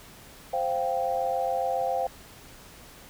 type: chord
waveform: sine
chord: C suspended fourth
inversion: none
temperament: just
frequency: 523.3 / 697.7 / 784.9 Hz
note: C5 / F5 / G5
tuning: 0 / -2 / +2 cents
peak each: -29 dBFS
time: 0.53-2.07 s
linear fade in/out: 5 ms
effects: pink hiss -49 dBFS RMS until 3.09 s